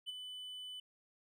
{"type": "tone with ADSR envelope", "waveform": "triangle", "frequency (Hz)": 3000, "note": "F#7", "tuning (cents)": 23, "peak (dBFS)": -36, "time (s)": [0.06, 0.8], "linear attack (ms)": 32, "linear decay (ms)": 17, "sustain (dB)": -7, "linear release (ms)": 4, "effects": []}